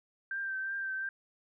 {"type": "tone with vibrato", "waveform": "sine", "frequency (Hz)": 1568, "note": "G6", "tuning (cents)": 0, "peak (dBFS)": -33, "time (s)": [0.31, 1.09], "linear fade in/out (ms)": 2, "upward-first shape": "triangle", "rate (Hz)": 2.8, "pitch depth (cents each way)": 31, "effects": []}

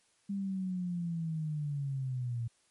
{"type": "linear sweep", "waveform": "sine", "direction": "down", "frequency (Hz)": [200.6, 114.7], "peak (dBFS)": -32, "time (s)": [0.29, 2.48], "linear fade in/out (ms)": 10, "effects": ["white hiss -70 dBFS RMS until 2.7 s", "MP3 48 kbps"]}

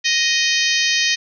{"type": "harmonic tone", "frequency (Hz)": 622.3, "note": "D#5", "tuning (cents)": 0, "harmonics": [3, 4, 5, 6, 7, 8, 9, 10], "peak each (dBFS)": [-21, -22, -23, -24, -24, -25, -26, -26], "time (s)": [0.04, 1.16], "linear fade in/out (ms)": 20, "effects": []}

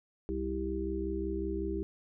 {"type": "harmonic tone", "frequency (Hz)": 65.41, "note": "C2", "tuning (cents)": 0, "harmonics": [1, 3, 5, 6], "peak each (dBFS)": [-37, -41, -36, -36], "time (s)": [0.29, 1.83], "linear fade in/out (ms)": 0, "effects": []}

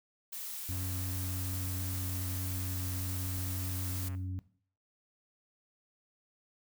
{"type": "noise", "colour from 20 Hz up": "blue", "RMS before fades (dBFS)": -41, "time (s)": [0.32, 4.09], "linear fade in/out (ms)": 10}
{"type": "harmonic tone", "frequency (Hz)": 92.5, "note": "F#2", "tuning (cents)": 0, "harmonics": [1, 2, 3], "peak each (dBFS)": [-35, -50, -46], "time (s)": [0.69, 4.39], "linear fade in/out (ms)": 0}
{"type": "click train", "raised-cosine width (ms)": 0.5, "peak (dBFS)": -38, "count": 464, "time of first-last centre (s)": [0.72, 4.15], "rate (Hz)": 135}
{"effects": ["noise-tail reverb RT60 0.5 s tail -17 dB re dry"]}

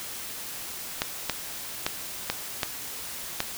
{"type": "clicks", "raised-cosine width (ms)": 0.2, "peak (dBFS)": -7, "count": 6, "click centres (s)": [1.019, 1.297, 1.865, 2.3, 2.632, 3.404], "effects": ["white hiss -37 dBFS RMS until 3.57 s"]}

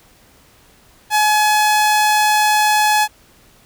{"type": "tone", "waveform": "sawtooth", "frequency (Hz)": 848, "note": "G#5", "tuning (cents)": 36, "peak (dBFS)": -8, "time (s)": [1.1, 3.08], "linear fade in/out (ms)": 50, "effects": ["pink hiss -50 dBFS RMS until 3.65 s"]}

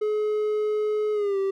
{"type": "tone with pitch glide", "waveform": "triangle", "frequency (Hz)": [424.7, 389.5], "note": ["G#4", "G4"], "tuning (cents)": [39, -11], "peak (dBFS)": -20, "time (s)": [0.01, 1.51], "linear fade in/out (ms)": 10, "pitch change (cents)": -150, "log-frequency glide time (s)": [1.13, 1.38], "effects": []}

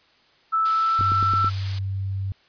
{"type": "tone with pitch glide", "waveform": "sine", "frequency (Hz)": [1315, 1333.4], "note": ["E6", "E6"], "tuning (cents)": [-5, 19], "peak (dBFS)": -18, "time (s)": [0.52, 1.5], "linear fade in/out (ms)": 20, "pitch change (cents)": 24, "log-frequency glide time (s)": [0.72, 1.04]}
{"type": "noise", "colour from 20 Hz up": "blue", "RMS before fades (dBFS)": -29, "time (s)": [0.65, 1.79], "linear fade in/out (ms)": 5}
{"type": "tone", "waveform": "sine", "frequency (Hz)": 97, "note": "G2", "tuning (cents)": -18, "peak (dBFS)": -24, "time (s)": [0.99, 2.32], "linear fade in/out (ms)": 0}
{"type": "click train", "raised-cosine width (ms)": 3, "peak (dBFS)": -19, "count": 5, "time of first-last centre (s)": [1.01, 1.445], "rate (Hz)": 9.19}
{"effects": ["white hiss -58 dBFS RMS until 2.48 s", "resampled to 11025 Hz"]}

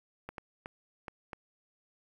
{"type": "clicks", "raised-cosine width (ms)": 0.5, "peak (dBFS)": -25, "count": 5, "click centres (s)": [0.29, 0.382, 0.659, 1.082, 1.332], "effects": ["9-bit"]}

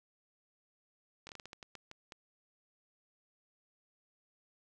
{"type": "slowing click train", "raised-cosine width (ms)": 0.2, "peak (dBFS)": -30, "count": 11, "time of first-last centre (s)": [1.27, 2.122], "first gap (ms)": 21, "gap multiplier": 1.29, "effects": []}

